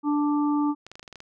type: harmonic tone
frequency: 293.7 Hz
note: D4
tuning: in tune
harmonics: 1 / 3 / 4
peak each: -21 / -31 / -33 dBFS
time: 0.03-0.75 s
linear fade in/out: 50 ms
type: clicks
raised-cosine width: 0.2 ms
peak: -25 dBFS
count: 9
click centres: 0.866 / 0.916 / 0.955 / 0.995 / 1.029 / 1.078 / 1.127 / 1.157 / 1.204 s
effects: none